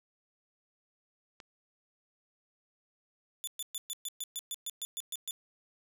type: click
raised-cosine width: 0.2 ms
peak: -31 dBFS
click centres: 1.402 s
type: tone bursts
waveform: 15% pulse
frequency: 3491 Hz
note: A7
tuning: 14 cents flat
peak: -28 dBFS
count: 13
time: 3.44-5.309 s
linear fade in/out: 0 ms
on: 33 ms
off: 120 ms
effects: none